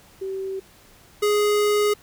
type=tone pair in turn; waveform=sine / square; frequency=384.6 / 416.2 Hz; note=G4 / G#4; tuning=-33 / +4 cents; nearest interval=minor second; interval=137 cents; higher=second; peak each=-26 / -18 dBFS; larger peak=second; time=0.21-0.6 / 1.22-1.94 s; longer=second; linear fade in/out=10 ms; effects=pink hiss -52 dBFS RMS until 2.02 s